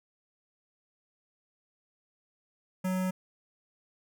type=tone with notch filter; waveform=square; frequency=185.5 Hz; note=F#3; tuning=5 cents sharp; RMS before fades=-30 dBFS; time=2.84-3.11 s; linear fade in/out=10 ms; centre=4000 Hz; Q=1.1; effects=none

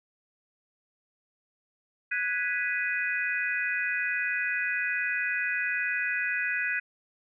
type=chord; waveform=sine; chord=G# minor seventh; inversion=third; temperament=equal; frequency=1480 / 1661.2 / 1975.5 / 2489 Hz; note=F#6 / G#6 / B6 / D#7; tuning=0 / 0 / 0 / 0 cents; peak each=-32 dBFS; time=2.11-6.8 s; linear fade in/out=10 ms; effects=none

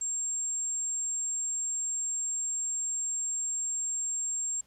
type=tone; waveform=sine; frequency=7459 Hz; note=A#8; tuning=in tune; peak=-29 dBFS; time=0.01-4.61 s; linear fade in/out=5 ms; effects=pink hiss -66 dBFS RMS until 4.66 s + low-pass 12000 Hz 12 dB/octave

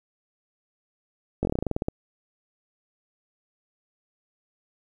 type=slowing click train; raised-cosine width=2 ms; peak=-12 dBFS; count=13; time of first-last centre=1.43-1.884 s; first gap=20 ms; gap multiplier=1.11; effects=9-bit

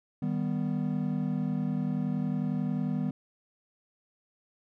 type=chord; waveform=triangle; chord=Eb augmented; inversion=none; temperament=equal; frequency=155.56 / 196 / 246.9 Hz; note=Eb3 / G3 / B3; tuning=0 / 0 / 0 cents; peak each=-30 dBFS; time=0.22-3.11 s; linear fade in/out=5 ms; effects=none

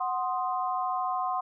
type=chord; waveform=sine; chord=C diminished; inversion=second; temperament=equal; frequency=740 / 1046.5 / 1244.5 Hz; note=Gb5 / C6 / Eb6; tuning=0 / 0 / 0 cents; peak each=-30 / -30 / -36 dBFS; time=0-1.41 s; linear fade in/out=10 ms; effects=none

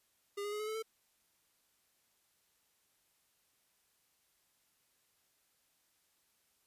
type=tone with pitch steps; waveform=square; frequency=404.7 / 412.3 / 419.9 / 427.8 / 435.8 / 443.9 Hz; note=G#4 / G#4 / G#4 / A4 / A4 / A4; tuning=-45 / -13 / +19 / -49 / -17 / +15 cents; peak=-38 dBFS; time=0.37-0.826 s; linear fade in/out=10 ms; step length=76 ms; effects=white hiss -75 dBFS RMS until 6.66 s + resampled to 32000 Hz

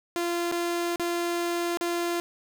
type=tone with dropouts; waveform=sawtooth; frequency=344.7 Hz; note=F4; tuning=23 cents flat; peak=-22 dBFS; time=0.16-2.2 s; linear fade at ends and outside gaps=0 ms; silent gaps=0.515-0.522 / 0.959-0.997 / 1.772-1.81 s; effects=8-bit

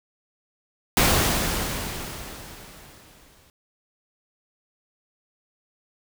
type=noise with exponential decay; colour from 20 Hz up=pink; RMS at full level=-17 dBFS; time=0.97-3.5 s; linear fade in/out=1 ms; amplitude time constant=550 ms; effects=none

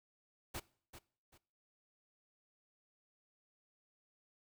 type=noise with echo; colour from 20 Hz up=pink; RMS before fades=-43 dBFS; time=0.54-0.6 s; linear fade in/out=10 ms; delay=390 ms; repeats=2; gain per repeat=-11 dB; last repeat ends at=1.38 s; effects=noise-tail reverb RT60 0.5 s tail -21 dB re dry

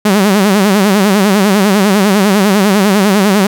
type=tone with vibrato; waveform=sawtooth; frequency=200 Hz; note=G3; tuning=35 cents sharp; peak=-3 dBFS; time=0.05-3.47 s; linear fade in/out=5 ms; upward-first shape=sine; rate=10 Hz; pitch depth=120 cents each way; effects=none

